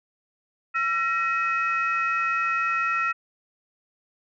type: tone cluster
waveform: sine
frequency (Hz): 1352 / 1882 / 2546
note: E6 / A#6 / D#7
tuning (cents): +43 / +16 / +39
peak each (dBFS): -23 / -28 / -28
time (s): 0.74-3.13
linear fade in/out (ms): 20
effects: tanh soft clip ceiling -14 dBFS